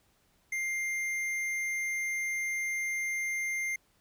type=tone with tanh clipping; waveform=sine; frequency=2100 Hz; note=C7; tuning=6 cents sharp; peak=-32 dBFS; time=0.52-3.76 s; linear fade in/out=5 ms; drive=12 dB; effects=pink hiss -69 dBFS RMS until 4 s